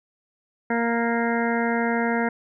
harmonic tone, 233.1 Hz, A#3, in tune, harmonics 1 / 2 / 3 / 4 / 6 / 7 / 8 / 9, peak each -24 / -27 / -29 / -30 / -32 / -32 / -33 / -34 dBFS, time 0.7-2.29 s, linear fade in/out 5 ms, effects none

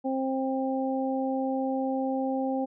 harmonic tone, 264.8 Hz, C4, 21 cents sharp, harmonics 1 / 2 / 3, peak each -28 / -31 / -33 dBFS, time 0.04-2.66 s, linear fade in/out 20 ms, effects none

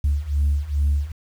sine beating tone pair, 70.7 / 73.1 Hz, C#2 / D2, +35 / -7 cents, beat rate 2.4 Hz, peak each -21 / -19 dBFS, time 0.04-1.12 s, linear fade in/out 5 ms, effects tanh soft clip ceiling -13 dBFS + 8-bit

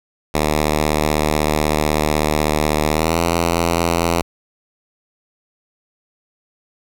5% pulse tone with pitch glide, 76.1 to 84.44 Hz, D#2 to E2, -38 to +42 cents, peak -4 dBFS, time 0.34-4.22 s, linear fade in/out 5 ms, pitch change +180 cents, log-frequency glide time 2.9-3.2 s, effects none

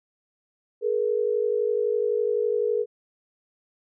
sine tone pair together, 424 / 475.9 Hz, G#4 / A#4, +36 / +36 cents, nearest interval major second, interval 200 cents, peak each -24 dBFS, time 0.81-2.86 s, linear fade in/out 50 ms, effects none

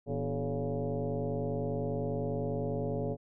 sine tone with frequency modulation, 160 Hz, D#3, 49 cents sharp, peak -30 dBFS, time 0.06-3.17 s, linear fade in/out 50 ms, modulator 135 Hz, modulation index 3.4, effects none

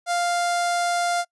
sawtooth tone with notch filter, 698.5 Hz, F5, in tune, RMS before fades -23 dBFS, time 0.06-1.25 s, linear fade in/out 50 ms, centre 2600 Hz, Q 2, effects noise-tail reverb RT60 0.1 s tail -25 dB re dry + resampled to 24000 Hz

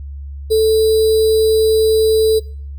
sine tone with sample-and-hold, 440 Hz, A4, in tune, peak -9 dBFS, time 0.5-2.4 s, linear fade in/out 20 ms, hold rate 4410 Hz, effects noise-tail reverb RT60 0.5 s tail -22 dB re dry + added 70 Hz sine -26 dBFS peak until 2.78 s

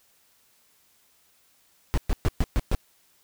brown noise bursts, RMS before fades -21 dBFS, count 6, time 1.94-2.75 s, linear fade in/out 0 ms, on 35 ms, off 120 ms, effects white hiss -63 dBFS RMS until 3.23 s

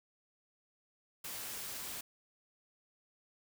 white noise, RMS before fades -43 dBFS, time 1.24-2.01 s, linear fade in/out 5 ms, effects none

